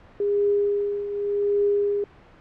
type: tone with tremolo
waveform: sine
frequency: 407.2 Hz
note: G#4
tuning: 34 cents flat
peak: -17 dBFS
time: 0.2-2.04 s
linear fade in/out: 2 ms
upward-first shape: triangle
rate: 0.86 Hz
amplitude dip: 70%
effects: pink hiss -50 dBFS RMS until 2.4 s + low-pass 2000 Hz 12 dB/octave